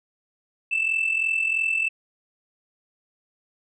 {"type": "tone pair together", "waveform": "sine", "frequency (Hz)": [2637, 2680], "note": ["E7", "E7"], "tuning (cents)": [0, 28], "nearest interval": "unison", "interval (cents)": 28, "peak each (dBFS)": [-21, -25], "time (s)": [0.71, 1.89], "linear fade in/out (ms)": 10, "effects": ["tanh soft clip ceiling -16 dBFS"]}